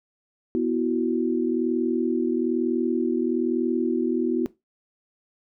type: chord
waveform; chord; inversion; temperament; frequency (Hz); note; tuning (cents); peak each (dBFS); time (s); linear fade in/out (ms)
sine; B suspended fourth; none; just; 246.9 / 329.3 / 370.4; B3 / E4 / F#4; 0 / -2 / +2; -25; 0.55-4.46; 0
effects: noise-tail reverb RT60 0.2 s tail -18 dB re dry